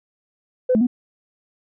sine tone with pitch steps, 507 / 217.4 / 246.1 Hz, B4 / A3 / B3, +45 / -21 / -6 cents, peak -13 dBFS, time 0.69-0.87 s, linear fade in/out 10 ms, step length 60 ms, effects tanh soft clip ceiling -9 dBFS

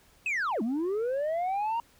sine linear two-way sweep, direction down then up, 2651 to 207.7 to 945 Hz, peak -24 dBFS, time 0.26-1.8 s, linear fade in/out 2 ms, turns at 0.62 s, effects tanh soft clip ceiling -26 dBFS + pink hiss -61 dBFS RMS until 1.99 s

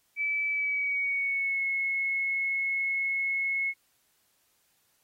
sine tone with pitch glide, 2306 to 2182 Hz, D7 to C#7, -32 to -28 cents, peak -26 dBFS, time 0.16-3.74 s, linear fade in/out 50 ms, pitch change -96 cents, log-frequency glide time 0.49-1.64 s, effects white hiss -70 dBFS RMS until 5.03 s + AAC 48 kbps

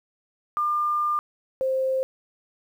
sine tone pair in turn, 1200 / 525.8 Hz, D6 / C5, +37 / +8 cents, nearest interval octave + major second, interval 1429 cents, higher first, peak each -21 dBFS, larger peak neither, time 0.57-1.19 / 1.61-2.03 s, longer first, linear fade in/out 0 ms, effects 9-bit

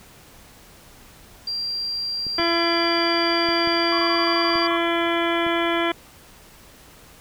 sine tone, 4741 Hz, D8, 16 cents sharp, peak -24 dBFS, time 1.47-4.67 s, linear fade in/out 5 ms
clicks, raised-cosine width 3 ms, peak -24 dBFS, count 6, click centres 2.267 / 2.397 / 3.488 / 3.674 / 4.556 / 5.466 s
harmonic tone, 338 Hz, E4, 43 cents sharp, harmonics 1 / 2 / 3 / 4 / 5 / 6 / 7 / 9 / 10, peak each -23 / -26 / -28 / -29 / -30 / -31 / -31 / -33 / -33 dBFS, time 2.38-5.92 s, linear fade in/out 5 ms
sine tone bursts, 1110 Hz, C#6, 2 cents sharp, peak -25 dBFS, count 10, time 3.92-4.769 s, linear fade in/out 5 ms, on 66 ms, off 21 ms
effects pink hiss -48 dBFS RMS until 7.2 s

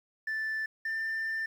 sine tone pair in turn, 1760 / 1787.7 Hz, A6 / A6, 0 / +27 cents, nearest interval unison, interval 27 cents, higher second, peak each -28 / -28 dBFS, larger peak neither, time 0.27-0.66 / 0.85-1.46 s, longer second, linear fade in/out 5 ms, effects tanh soft clip ceiling -29 dBFS + 10-bit

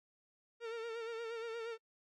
45% pulse tone with vibrato, 458 Hz, A#4, 31 cents flat, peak -40 dBFS, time 0.6-1.78 s, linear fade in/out 50 ms, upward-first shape sine, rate 8.5 Hz, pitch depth 50 cents each way, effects noise-tail reverb RT60 0.1 s tail -26 dB re dry + low-pass 4000 Hz 12 dB/octave

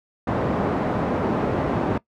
pink band-pass noise, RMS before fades -23 dBFS, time 0.27-1.98 s, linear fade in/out 5 ms, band 130 to 910 Hz, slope 12 dB/octave, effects noise-tail reverb RT60 0.1 s tail -20 dB re dry

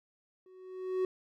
triangle tone with level ramp, 372 Hz, F#4, 9 cents sharp, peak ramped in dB -54 to -24 dBFS, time 0.46-1.05 s, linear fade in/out 2 ms, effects none

